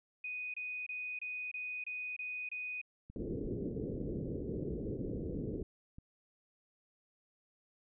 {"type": "tone bursts", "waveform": "sine", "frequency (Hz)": 2489, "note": "D#7", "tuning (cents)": 0, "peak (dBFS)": -38, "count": 8, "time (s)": [0.24, 2.815], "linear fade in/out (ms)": 5, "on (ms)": 300, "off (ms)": 25}
{"type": "click train", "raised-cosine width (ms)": 5, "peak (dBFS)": -38, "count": 4, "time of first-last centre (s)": [3.1, 5.985], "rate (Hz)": 1.04}
{"type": "low-pass noise", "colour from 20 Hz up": "white", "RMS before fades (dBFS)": -39, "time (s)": [3.16, 5.63], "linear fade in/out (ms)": 2, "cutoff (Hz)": 460, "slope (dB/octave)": 48}
{"effects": []}